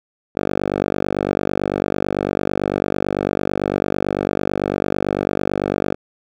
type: tone with band-pass filter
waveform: 5% pulse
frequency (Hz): 48.98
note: G1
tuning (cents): -1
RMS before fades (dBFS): -21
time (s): 0.35-5.95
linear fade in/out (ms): 20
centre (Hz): 450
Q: 0.6
effects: none